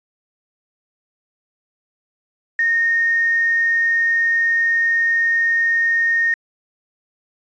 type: tone with quantisation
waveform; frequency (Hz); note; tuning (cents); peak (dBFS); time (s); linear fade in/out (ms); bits
sine; 1844; A#6; -19; -14; 2.59-6.34; 2; 7
effects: resampled to 16000 Hz